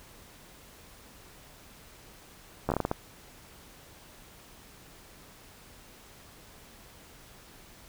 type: slowing click train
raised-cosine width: 1 ms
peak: -13 dBFS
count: 8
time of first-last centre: 2.69-2.914 s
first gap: 12 ms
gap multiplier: 1.32
effects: pink hiss -53 dBFS RMS until 7.88 s